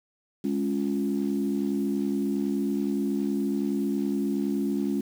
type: chord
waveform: sine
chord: Db major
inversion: second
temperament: equal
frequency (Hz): 207.7 / 277.2 / 349.2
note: Ab3 / Db4 / F4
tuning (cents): 0 / 0 / 0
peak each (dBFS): -27 / -27 / -31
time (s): 0.44-5.01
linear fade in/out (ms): 5
effects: tanh soft clip ceiling -16 dBFS + 8-bit